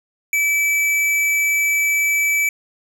square tone, 2306 Hz, D7, 32 cents flat, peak -16 dBFS, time 0.33-2.49 s, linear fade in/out 2 ms, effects none

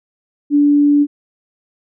sine tone, 290 Hz, D4, 22 cents flat, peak -8 dBFS, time 0.5-1.07 s, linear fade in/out 50 ms, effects none

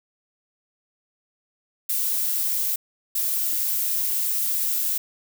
violet noise bursts at uneven times, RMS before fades -24 dBFS, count 2, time 1.89-2.76 / 3.15-4.98 s, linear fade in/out 5 ms, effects none

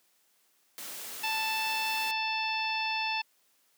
white noise, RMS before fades -41 dBFS, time 0.78-2.11 s, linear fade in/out 0 ms
harmonic tone, 881 Hz, A5, 2 cents sharp, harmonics 1 / 2 / 3 / 4 / 5 / 6, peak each -33 / -41 / -32 / -39 / -41 / -41 dBFS, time 1.23-3.22 s, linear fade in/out 10 ms
effects white hiss -69 dBFS RMS until 3.77 s + high-pass 200 Hz 12 dB/octave

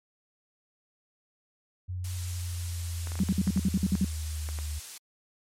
sine linear sweep, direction down, 91.3 to 74.7 Hz, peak -31 dBFS, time 1.88-4.8 s, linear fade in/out 20 ms
blue noise, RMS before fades -38 dBFS, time 2.04-4.98 s, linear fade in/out 5 ms
clicks, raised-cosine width 0.5 ms, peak -26 dBFS, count 10, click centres 3.072 / 3.119 / 3.155 / 3.191 / 3.287 / 3.476 / 3.575 / 3.953 / 4.489 / 4.588 s
sine tone bursts, 190 Hz, F#3, 46 cents sharp, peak -21 dBFS, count 10, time 3.2-4.046 s, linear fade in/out 2 ms, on 36 ms, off 54 ms
effects low-pass 9000 Hz 12 dB/octave + MP3 64 kbps

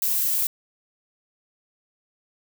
violet noise, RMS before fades -23 dBFS, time 0.02-0.47 s, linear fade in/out 2 ms, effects none

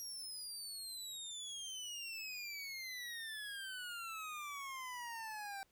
25% pulse exponential sweep, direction down, 5690 to 776 Hz, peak -40 dBFS, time 0-5.63 s, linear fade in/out 0 ms, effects pink hiss -75 dBFS RMS until 5.71 s

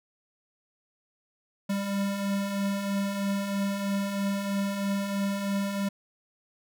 square beating tone pair, 196 / 199.1 Hz, G3 / G3, 0 / +27 cents, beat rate 3.1 Hz, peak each -37 / -28 dBFS, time 1.69-5.89 s, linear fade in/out 10 ms, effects none

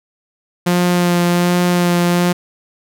sawtooth tone with vibrato, 175.9 Hz, F3, 13 cents sharp, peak -8 dBFS, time 0.66-2.33 s, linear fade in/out 10 ms, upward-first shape sine, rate 1.3 Hz, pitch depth 15 cents each way, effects none

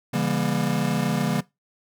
square chord, C# diminished seventh, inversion none, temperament just, 138.59 / 166.31 / 199.57 / 239.5 Hz, C#3 / E3 / G3 / Bb3, 0 / +16 / +31 / +47 cents, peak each -28 dBFS, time 0.13-1.41 s, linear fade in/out 10 ms, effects noise-tail reverb RT60 0.2 s tail -20 dB re dry

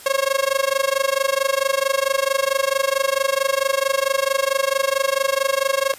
sawtooth tone with amplitude modulation, 544 Hz, C#5, 33 cents flat, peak -10 dBFS, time 0.06-5.94 s, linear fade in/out 2 ms, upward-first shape sine, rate 24.5 Hz, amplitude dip 95%, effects white hiss -41 dBFS RMS until 5.98 s + resampled to 32000 Hz

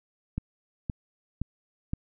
click train, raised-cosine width 5 ms, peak -17 dBFS, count 4, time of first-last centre 0.38-1.934 s, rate 1.93 Hz, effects none

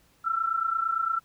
sine tone pair together, 1331.2 / 1360 Hz, E6 / F6, +17 / -46 cents, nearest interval unison, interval 37 cents, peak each -26 / -29 dBFS, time 0.24-1.2 s, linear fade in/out 20 ms, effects pink hiss -63 dBFS RMS until 1.24 s

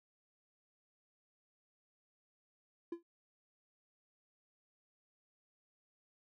triangle tone with exponential decay, 340.5 Hz, F4, 44 cents flat, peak -33 dBFS, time 2.92-3.03 s, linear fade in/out 5 ms, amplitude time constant 22 ms, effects none

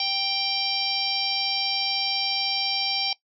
harmonic tone, 786 Hz, G5, 4 cents sharp, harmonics 1 / 3 / 4 / 5 / 6 / 7, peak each -32 / -32 / -30 / -33 / -29 / -29 dBFS, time 0-3.13 s, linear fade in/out 2 ms, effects noise-tail reverb RT60 0.1 s tail -19 dB re dry

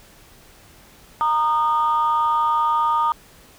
sine tone pair together, 927.3 / 1226 Hz, A#5 / D#6, -9 / -26 cents, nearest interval perfect fourth, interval 483 cents, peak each -18 / -18 dBFS, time 1.21-3.12 s, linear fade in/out 0 ms, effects tanh soft clip ceiling -11 dBFS + pink hiss -49 dBFS RMS until 3.58 s

